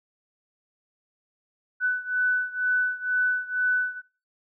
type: beating tone pair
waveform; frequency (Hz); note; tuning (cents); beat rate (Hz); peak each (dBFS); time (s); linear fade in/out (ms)
sine; 1495 / 1497.1; F#6 / F#6; +17 / +20; 2.1; -24 / -26; 1.8-4.02; 50
effects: noise-tail reverb RT60 0.4 s tail -23 dB re dry